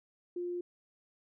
sine tone, 352.6 Hz, F4, 17 cents sharp, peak -34 dBFS, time 0.36-0.61 s, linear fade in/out 5 ms, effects none

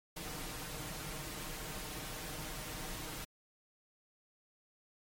pink noise with comb filter, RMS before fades -43 dBFS, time 0.16-3.25 s, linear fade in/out 10 ms, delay 6.5 ms, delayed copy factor +0.6, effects MP3 64 kbps

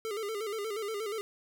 square tone with vibrato, 424.5 Hz, G#4, 38 cents sharp, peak -34 dBFS, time 0.05-1.21 s, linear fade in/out 0 ms, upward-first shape square, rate 8.4 Hz, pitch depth 82 cents each way, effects none

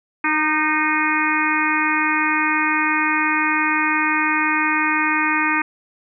harmonic tone with a mistuned harmonic, 308.6 Hz, D#4, 14 cents flat, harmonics 1 / 3 / 4 / 5 / 6 / 7 / 8, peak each -24 / -24 / -24 / -24 / -24 / -24 / -24 dBFS, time 0.24-5.62 s, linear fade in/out 5 ms, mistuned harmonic 4, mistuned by -22 cents, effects none

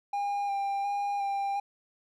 triangle tone with vibrato, 802 Hz, G5, 39 cents sharp, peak -26 dBFS, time 0.13-1.6 s, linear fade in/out 5 ms, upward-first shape square, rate 1.4 Hz, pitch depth 15 cents each way, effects none

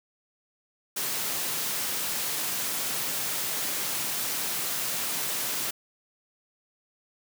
white high-pass noise, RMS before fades -30 dBFS, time 0.96-5.71 s, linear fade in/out 10 ms, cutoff 110 Hz, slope 96 dB/octave, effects none

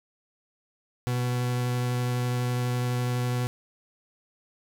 40% pulse tone with vibrato, 123.5 Hz, B2, in tune, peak -24 dBFS, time 1.07-3.47 s, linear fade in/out 0 ms, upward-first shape triangle, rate 12 Hz, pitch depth 10 cents each way, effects none

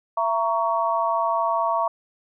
sine chord, A# diminished, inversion second, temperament just, 671.3 / 932.3 / 1118.8 Hz, E5 / A#5 / C#6, +31 / 0 / +16 cents, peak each -24 dBFS, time 0.17-1.88 s, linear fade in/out 5 ms, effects none

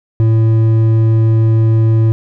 triangle tone with hard clipping, 111.7 Hz, A2, 27 cents sharp, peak -9 dBFS, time 0.2-2.12 s, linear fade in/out 0 ms, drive 10 dB, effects none

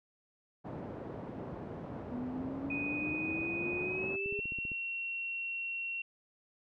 pink band-pass noise, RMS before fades -43 dBFS, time 0.64-4.17 s, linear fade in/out 20 ms, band 120 to 680 Hz, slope 12 dB/octave
sine exponential sweep, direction up, 243.9 to 411.1 Hz, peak -37 dBFS, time 2.12-4.4 s, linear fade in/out 2 ms
sine tone with pitch glide, 2489 to 2730 Hz, D#7 to F7, 0 to -40 cents, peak -35 dBFS, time 2.7-6.02 s, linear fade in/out 5 ms, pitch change +160 cents, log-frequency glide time 3.82-4.45 s
click train, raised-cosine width 3 ms, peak -33 dBFS, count 8, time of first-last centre 4.26-4.718 s, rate 15.3 Hz
effects none

